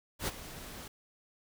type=noise with ADSR envelope; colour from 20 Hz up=pink; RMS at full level=-32 dBFS; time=0.19-0.88 s; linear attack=86 ms; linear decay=28 ms; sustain=-14 dB; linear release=5 ms; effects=none